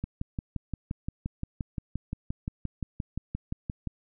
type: click train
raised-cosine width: 5 ms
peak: -19 dBFS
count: 23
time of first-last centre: 0.04-3.873 s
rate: 5.74 Hz
effects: none